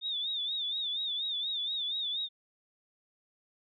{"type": "tone with vibrato", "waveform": "sine", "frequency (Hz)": 3615, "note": "A7", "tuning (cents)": 46, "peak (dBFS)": -31, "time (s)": [0.01, 2.29], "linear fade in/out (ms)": 50, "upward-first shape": "sine", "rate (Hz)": 4.2, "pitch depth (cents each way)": 94, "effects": []}